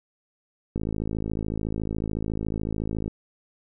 click train, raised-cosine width 3 ms, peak -16 dBFS, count 126, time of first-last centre 0.76-3.079 s, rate 53.9 Hz, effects none

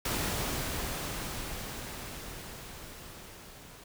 pink noise with level ramp, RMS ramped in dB -31 to -51 dBFS, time 0.05-3.84 s, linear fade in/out 5 ms, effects none

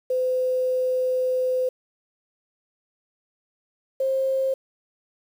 sine tone pair in turn, 510 / 531.6 Hz, C5 / C5, -44 / +27 cents, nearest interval minor second, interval 71 cents, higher second, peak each -20 dBFS, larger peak neither, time 0.1-1.69 / 4-4.54 s, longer first, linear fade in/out 5 ms, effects 8-bit

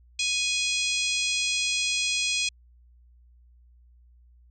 harmonic tone, 832 Hz, G#5, 3 cents sharp, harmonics 3 / 4 / 5 / 6 / 7 / 8 / 9 / 10, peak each -28 / -30 / -32 / -34 / -35 / -36 / -37 / -38 dBFS, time 0.19-2.49 s, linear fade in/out 5 ms, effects added 60 Hz sine -53 dBFS peak until 4.5 s

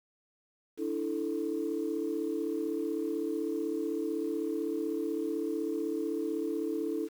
sine chord, D suspended second, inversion none, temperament equal, 293.7 / 329.6 / 440 Hz, D4 / E4 / A4, 0 / 0 / 0 cents, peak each -35 / -33 / -34 dBFS, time 0.77-7.09 s, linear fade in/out 50 ms, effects tanh soft clip ceiling -22 dBFS + 9-bit

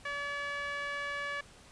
sawtooth tone with band-pass filter, 572 Hz, D5, 46 cents flat, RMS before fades -37 dBFS, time 0.05-1.41 s, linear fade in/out 5 ms, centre 1800 Hz, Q 2.2, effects pink hiss -56 dBFS RMS until 1.71 s + resampled to 22050 Hz

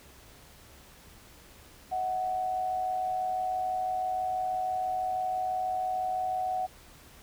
sine tone pair together, 637.9 / 744 Hz, D#5 / F#5, +43 / +9 cents, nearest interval minor third, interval 266 cents, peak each -39 / -28 dBFS, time 1.91-6.67 s, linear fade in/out 20 ms, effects added 68 Hz sine -61 dBFS peak until 7.22 s + pink hiss -54 dBFS RMS until 7.22 s

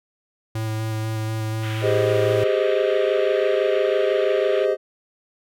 square tone with vibrato, 110 Hz, A2, in tune, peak -24 dBFS, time 0.55-2.44 s, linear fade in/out 5 ms, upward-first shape square, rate 4.1 Hz, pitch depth 10 cents each way
white band-pass noise, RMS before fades -36 dBFS, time 1.62-4.66 s, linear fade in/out 20 ms, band 1200 to 3400 Hz, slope 48 dB/octave
triangle chord, Ab major seventh, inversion third, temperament just, 389.3 / 415.3 / 519.1 / 623 Hz, G4 / Ab4 / C5 / Eb5, -12 / 0 / -14 / +2 cents, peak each -21 dBFS, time 1.81-4.77 s, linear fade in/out 50 ms
effects none

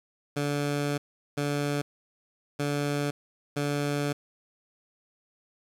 15% pulse tone bursts at uneven times, 144.6 Hz, D3, 27 cents flat, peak -20 dBFS, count 4, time 0.36-0.98 / 1.37-1.82 / 2.59-3.11 / 3.56-4.13 s, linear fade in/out 10 ms, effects low-pass 12000 Hz 12 dB/octave + 10-bit

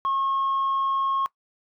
sine tone, 1085 Hz, C#6, 37 cents flat, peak -20 dBFS, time 0.05-1.26 s, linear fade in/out 0 ms, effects noise-tail reverb RT60 0.1 s tail -21 dB re dry + tanh soft clip ceiling -19 dBFS

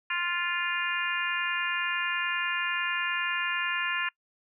harmonic tone, 349.4 Hz, F4, 1 cent sharp, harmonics 3 / 4 / 5 / 6 / 7 / 8, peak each -35 / -35 / -31 / -39 / -33 / -35 dBFS, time 0.1-4.09 s, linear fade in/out 5 ms, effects noise-tail reverb RT60 0.1 s tail -24 dB re dry

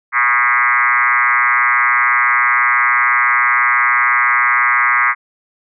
sine tone with frequency modulation, 1609 Hz, G6, 45 cents sharp, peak -10 dBFS, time 0.12-5.15 s, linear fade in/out 50 ms, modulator 126 Hz, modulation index 4.4, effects none

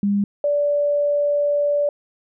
sine tone pair in turn, 201.9 / 580.7 Hz, G#3 / D5, -49 / -20 cents, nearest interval octave + tritone, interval 1829 cents, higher second, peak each -16 / -16 dBFS, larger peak neither, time 0.03-0.24 / 0.44-1.89 s, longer second, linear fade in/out 2 ms, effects none

